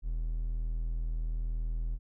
triangle tone, 40.52 Hz, E1, 29 cents flat, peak -28 dBFS, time 0.02-1.99 s, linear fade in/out 50 ms, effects none

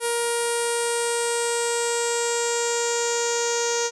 sawtooth tone with low-pass filter sweep, 471.2 Hz, A#4, 19 cents sharp, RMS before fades -24 dBFS, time 0-3.91 s, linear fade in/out 50 ms, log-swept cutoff 9800 to 6500 Hz, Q 6.9, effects none

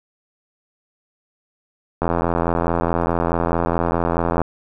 click train, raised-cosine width 1 ms, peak -5 dBFS, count 204, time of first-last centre 2.02-4.417 s, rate 84.7 Hz, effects none

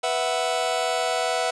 sawtooth chord, B suspended fourth, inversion none, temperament just, 493.9 / 658.5 / 740.8 Hz, B4 / E5 / F#5, 0 / -2 / +2 cents, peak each -24 / -22 / -22 dBFS, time 0.03-1.51 s, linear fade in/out 10 ms, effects resampled to 22050 Hz + 8-bit

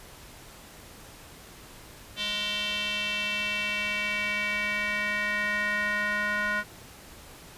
square tone with band-pass filter sweep, 207.7 Hz, G#3, in tune, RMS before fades -29 dBFS, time 2.16-6.64 s, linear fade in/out 50 ms, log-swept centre 3300 to 1600 Hz, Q 4.3, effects pink hiss -48 dBFS RMS until 7.57 s + resampled to 32000 Hz

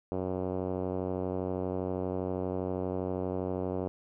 5% pulse tone with low-pass filter, 92.5 Hz, F#2, in tune, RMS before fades -33 dBFS, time 0.12-3.88 s, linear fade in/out 0 ms, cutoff 500 Hz, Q 1.2, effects none

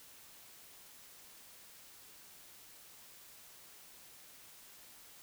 silence, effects white hiss -57 dBFS RMS until 5.22 s

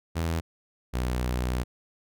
sawtooth tone pair in turn, 82.41 / 61.93 Hz, E2 / B1, 0 / +5 cents, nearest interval perfect fourth, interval 495 cents, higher first, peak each -22 dBFS, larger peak neither, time 0.15-0.41 / 0.93-1.64 s, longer second, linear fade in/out 20 ms, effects none

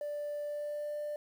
sine tone with pitch glide, 587.3 to 593.1 Hz, D5 to D5, 0 to +17 cents, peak -33 dBFS, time 0.01-1.16 s, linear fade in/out 2 ms, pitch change +17 cents, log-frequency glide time 0.4-0.99 s, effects tanh soft clip ceiling -33 dBFS + 10-bit

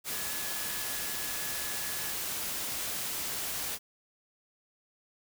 sine tone in noise, 1700 Hz, G#6, 40 cents sharp, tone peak -45 dBFS, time 0.09-2.16 s, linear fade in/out 50 ms, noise white, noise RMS -35 dBFS, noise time 0.04-3.79 s, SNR -13 dB, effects none

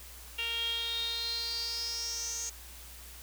sawtooth tone with band-pass filter sweep, 463.2 Hz, A#4, 11 cents flat, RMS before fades -35 dBFS, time 0.38-2.5 s, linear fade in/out 10 ms, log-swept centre 2900 to 6600 Hz, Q 9.9, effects added 60 Hz sine -50 dBFS peak until 3.22 s + white hiss -50 dBFS RMS until 3.22 s

